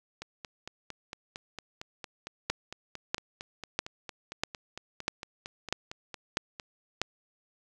two click trains, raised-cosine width 0.2 ms, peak -22 / -10 dBFS, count 29 / 8, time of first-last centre 0.22-6.598 / 2.5-7.016 s, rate 4.39 / 1.55 Hz, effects none

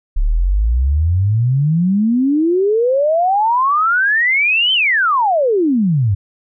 sine exponential two-way sweep, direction up then down, 33.74 to 3136 to 92.1 Hz, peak -11 dBFS, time 0.16-6.15 s, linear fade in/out 10 ms, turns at 4.73 s, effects none

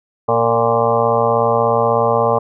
harmonic tone with a mistuned harmonic, 116.54 Hz, A#2, in tune, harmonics 1 / 2 / 4 / 5 / 6 / 7 / 8 / 9 / 10, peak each -24 / -26 / -17 / -18 / -22 / -20 / -28 / -20 / -24 dBFS, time 0.28-2.39 s, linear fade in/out 10 ms, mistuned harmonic 4, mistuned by -20 cents, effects none

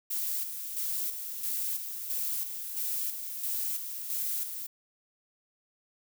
violet noise with tremolo, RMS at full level -32 dBFS, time 0.1-4.67 s, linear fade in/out 10 ms, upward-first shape square, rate 1.5 Hz, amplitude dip 50%, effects none

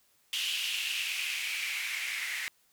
blue noise with band-pass filter sweep, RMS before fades -34 dBFS, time 0.33-2.48 s, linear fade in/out 0 ms, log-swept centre 3000 to 2000 Hz, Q 4.9, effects white hiss -68 dBFS RMS until 2.72 s

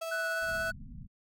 35% pulse tone with tremolo, 656 Hz, E5, 9 cents flat, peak -32 dBFS, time 0.01-0.71 s, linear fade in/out 10 ms, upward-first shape triangle, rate 17 Hz, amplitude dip 25%
triangle tone with vibrato, 1480 Hz, F#6, in tune, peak -30 dBFS, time 0.11-0.72 s, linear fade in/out 10 ms, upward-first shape sine, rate 4.2 Hz, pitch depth 10 cents each way
pink low-pass noise, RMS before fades -45 dBFS, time 0.41-1.08 s, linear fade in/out 50 ms, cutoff 250 Hz, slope 96 dB/octave
effects none

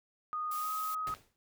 sine tone with pitch glide, 1235 to 1261.7 Hz, D#6 to D#6, -13 to +24 cents, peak -33 dBFS, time 0.33-1.14 s, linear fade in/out 0 ms, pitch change +37 cents, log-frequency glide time 0.58-0.72 s
blue noise, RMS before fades -44 dBFS, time 0.51-0.95 s, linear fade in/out 5 ms
pink noise with exponential decay, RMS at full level -43 dBFS, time 1.07-1.36 s, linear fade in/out 0 ms, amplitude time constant 62 ms
click, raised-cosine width 0.2 ms, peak -31 dBFS, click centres 1.149 s
effects none

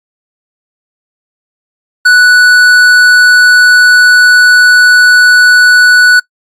sine tone with tanh clipping, 1480 Hz, F#6, in tune, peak -3 dBFS, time 2.05-6.2 s, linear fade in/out 10 ms, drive 12 dB, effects noise-tail reverb RT60 0.1 s tail -23 dB re dry + AAC 64 kbps

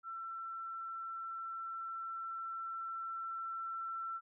sine tone with level ramp, 1343 Hz, E6, 32 cents sharp, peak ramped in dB -41 to -38 dBFS, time 0.03-4.21 s, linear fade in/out 50 ms, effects none

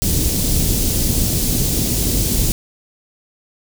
pink band-stop noise, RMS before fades -17 dBFS, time 0.02-2.52 s, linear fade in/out 0 ms, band 300 to 5500 Hz, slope 12 dB/octave, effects none

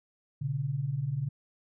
sine tone pair together, 121.04 / 141.7 Hz, B2 / C#3, -34 / +38 cents, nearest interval minor third, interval 272 cents, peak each -34 / -30 dBFS, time 0.41-1.29 s, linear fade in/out 10 ms, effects none

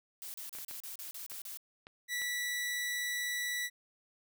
blue noise bursts, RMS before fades -44 dBFS, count 9, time 0.22-1.572 s, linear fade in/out 0 ms, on 120 ms, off 34 ms
clicks, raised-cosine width 0.3 ms, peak -33 dBFS, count 6, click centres 0.551 / 0.586 / 0.711 / 1.318 / 1.869 / 2.218 s
sawtooth tone, 1956 Hz, B6, 17 cents flat, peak -30 dBFS, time 2.08-3.7 s, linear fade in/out 50 ms
effects none

